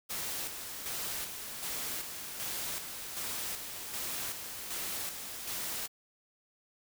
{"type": "noise with tremolo", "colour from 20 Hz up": "white", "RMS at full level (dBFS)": -37, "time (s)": [0.09, 5.88], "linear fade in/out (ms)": 20, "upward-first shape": "square", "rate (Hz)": 1.3, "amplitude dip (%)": 45, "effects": []}